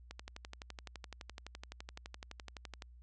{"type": "click train", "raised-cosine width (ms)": 0.2, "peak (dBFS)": -28, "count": 33, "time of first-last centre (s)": [0.11, 2.822], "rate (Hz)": 11.8, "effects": ["added 60 Hz sine -54 dBFS peak until 3.02 s", "resampled to 22050 Hz"]}